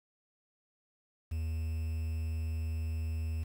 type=tone with quantisation; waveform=triangle; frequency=80.5 Hz; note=E2; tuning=41 cents flat; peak=-30 dBFS; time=1.31-3.44 s; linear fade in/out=10 ms; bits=9; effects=none